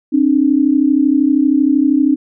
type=tone pair together; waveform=sine; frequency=268.1 / 300.9 Hz; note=C4 / D4; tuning=+42 / +42 cents; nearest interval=major second; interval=200 cents; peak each=-12 dBFS; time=0.12-2.16 s; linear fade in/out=20 ms; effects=none